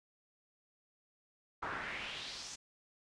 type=noise with band-pass filter sweep; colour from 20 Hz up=brown; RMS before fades=-43 dBFS; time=1.62-2.56 s; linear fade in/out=10 ms; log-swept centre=1200 to 6700 Hz; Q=2.7; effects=resampled to 22050 Hz